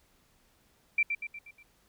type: tone with echo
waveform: sine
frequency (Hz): 2349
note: D7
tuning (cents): 0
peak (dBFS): -22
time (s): 0.98-1.03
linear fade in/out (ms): 5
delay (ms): 120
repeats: 5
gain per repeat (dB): -6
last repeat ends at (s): 1.63
effects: pink hiss -67 dBFS RMS until 1.88 s